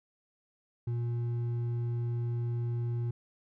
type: tone with hard clipping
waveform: triangle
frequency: 118.7 Hz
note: A#2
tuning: 32 cents sharp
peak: -31 dBFS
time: 0.87-3.11 s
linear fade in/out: 5 ms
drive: 8 dB
effects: none